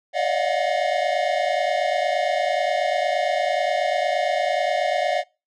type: tone cluster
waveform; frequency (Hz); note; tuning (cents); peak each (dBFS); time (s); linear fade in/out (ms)
square; 575 / 623 / 705 / 734; D5 / D#5 / F5 / F#5; -37 / +2 / +16 / -14; -26; 0.13-5.24; 50
effects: noise-tail reverb RT60 0.3 s tail -26 dB re dry + low-pass 4000 Hz 12 dB/octave

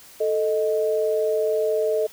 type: tone pair together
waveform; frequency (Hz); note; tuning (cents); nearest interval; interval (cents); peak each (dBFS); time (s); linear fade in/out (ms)
sine; 439.3 / 622.3; A4 / D#5; -3 / 0; tritone; 603; -21 / -23; 0.2-2.07; 10
effects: white hiss -47 dBFS RMS until 2.12 s

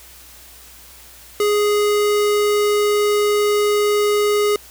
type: tone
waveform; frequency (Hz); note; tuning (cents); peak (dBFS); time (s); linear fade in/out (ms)
square; 415.3; G#4; 0; -15; 1.4-4.56; 2
effects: added 60 Hz sine -49 dBFS peak until 4.7 s + white hiss -43 dBFS RMS until 4.7 s

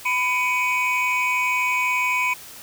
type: tone cluster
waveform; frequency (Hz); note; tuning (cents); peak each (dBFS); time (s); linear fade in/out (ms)
triangle; 1000 / 2254 / 2498; B5 / C#7 / D#7; +21 / +28 / +6; -22; 0.05-2.34; 10
effects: white hiss -41 dBFS RMS until 2.62 s

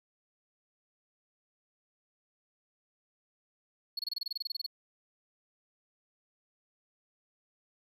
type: tone bursts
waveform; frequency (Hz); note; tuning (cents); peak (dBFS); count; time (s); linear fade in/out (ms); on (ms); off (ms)
triangle; 4356; C#8; -31; -31; 15; 3.97-4.664; 5; 22; 26
effects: none

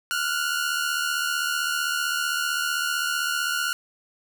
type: tone pair together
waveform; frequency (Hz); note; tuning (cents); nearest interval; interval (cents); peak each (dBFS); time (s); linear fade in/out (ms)
sawtooth; 1393 / 1468.6; F6 / F#6; -5 / -13; minor second; 92; -23; 0.11-3.73; 0
effects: none

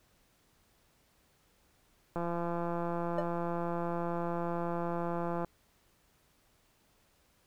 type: click train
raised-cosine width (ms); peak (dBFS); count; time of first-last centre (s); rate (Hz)
1; -22; 563; 2.16-5.447; 171
type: tone with exponential decay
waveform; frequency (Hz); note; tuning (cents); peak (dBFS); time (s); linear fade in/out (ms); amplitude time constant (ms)
triangle; 597; D5; +28; -24; 3.18-3.27; 5; 19
effects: pink hiss -69 dBFS RMS until 7.46 s

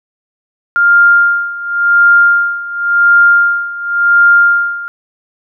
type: tone with tremolo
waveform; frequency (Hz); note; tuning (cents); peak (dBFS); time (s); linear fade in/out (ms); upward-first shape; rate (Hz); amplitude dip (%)
sine; 1401; F6; +5; -3; 0.76-4.88; 0; sine; 0.92; 85
effects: none

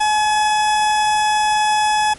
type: tone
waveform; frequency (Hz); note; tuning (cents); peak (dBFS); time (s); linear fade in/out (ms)
40% pulse; 850; G#5; +40; -13; 0-2.14; 10
effects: pink hiss -41 dBFS RMS until 2.18 s + MP3 48 kbps

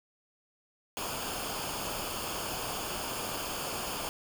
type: noise with comb filter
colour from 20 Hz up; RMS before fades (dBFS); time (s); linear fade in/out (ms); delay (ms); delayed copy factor
pink; -36; 0.97-4.09; 0; 0.51; -0.65
effects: none

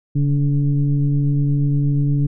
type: tone with frequency modulation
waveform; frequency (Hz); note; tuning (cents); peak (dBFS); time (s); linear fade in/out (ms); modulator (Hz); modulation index
sine; 141.8; C#3; +40; -14; 0.15-2.27; 10; 146; 0.66
effects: none

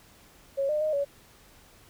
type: tone with pitch steps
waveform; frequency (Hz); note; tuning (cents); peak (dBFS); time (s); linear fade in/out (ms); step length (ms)
sine; 550 / 604 / 618 / 565; C#5 / D5 / D#5 / C#5; -14 / +48 / -12 / +33; -24; 0.57-1.05; 20; 120
effects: pink hiss -56 dBFS RMS until 1.89 s

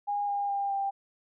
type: tone with pitch steps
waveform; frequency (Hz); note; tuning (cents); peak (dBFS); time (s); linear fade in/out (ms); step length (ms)
sine; 817 / 808.1 / 799.3 / 790.5; G#5 / G#5 / G5 / G5; -29 / -48 / +33 / +14; -27; 0.07-0.91; 20; 210
effects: none

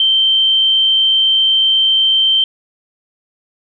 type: tone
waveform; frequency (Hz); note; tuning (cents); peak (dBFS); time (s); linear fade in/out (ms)
sine; 3123; G7; -7; -9; 0-2.44; 2
effects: none

